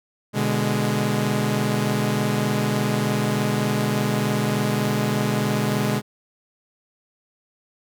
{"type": "chord", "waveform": "sawtooth", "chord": "G# diminished", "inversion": "first", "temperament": "equal", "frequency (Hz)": [123.47, 146.83, 207.7], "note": ["B2", "D3", "G#3"], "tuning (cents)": [0, 0, 0], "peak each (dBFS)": [-21, -22, -19], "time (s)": [0.33, 6.02], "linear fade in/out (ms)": 50, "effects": []}